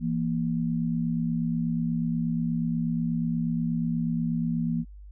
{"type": "tone pair together", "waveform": "sine", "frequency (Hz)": [166.2, 234.5], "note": ["E3", "A#3"], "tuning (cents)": [15, 11], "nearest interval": "tritone", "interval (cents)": 596, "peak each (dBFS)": -27, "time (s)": [0, 4.85], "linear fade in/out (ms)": 50, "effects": ["added 50 Hz sine -42 dBFS peak until 5.11 s"]}